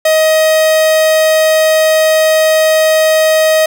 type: tone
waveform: 45% pulse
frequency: 630 Hz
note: D#5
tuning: 21 cents sharp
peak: -7 dBFS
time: 0.05-3.66 s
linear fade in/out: 5 ms
effects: 7-bit